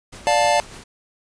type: noise with tremolo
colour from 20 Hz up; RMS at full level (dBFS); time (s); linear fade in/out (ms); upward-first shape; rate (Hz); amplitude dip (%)
pink; -38; 0.12-0.84; 10; sine; 6.7; 40
type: chord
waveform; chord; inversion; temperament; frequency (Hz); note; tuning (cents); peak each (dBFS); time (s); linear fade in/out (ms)
square; D minor; none; just; 587.3 / 704.8 / 881; D5 / F5 / A5; 0 / +16 / +2; -20; 0.27-0.6; 0
effects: resampled to 22050 Hz